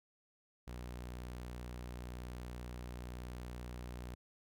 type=tone; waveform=sawtooth; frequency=61 Hz; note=B1; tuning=21 cents flat; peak=-40 dBFS; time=0.67-4.15 s; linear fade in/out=10 ms; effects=none